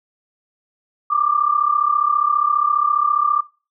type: tone pair together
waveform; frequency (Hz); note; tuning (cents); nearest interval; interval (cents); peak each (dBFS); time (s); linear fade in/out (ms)
sine; 1165.2 / 1200; D6 / D6; -14 / +37; minor second; 51; -18; 1.1-3.41; 10
effects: noise-tail reverb RT60 0.3 s tail -18 dB re dry